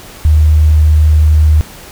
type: tone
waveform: sine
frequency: 76.9 Hz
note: D#2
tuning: 20 cents flat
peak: -4 dBFS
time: 0.25-1.61 s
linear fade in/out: 0 ms
effects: pink hiss -33 dBFS RMS until 1.91 s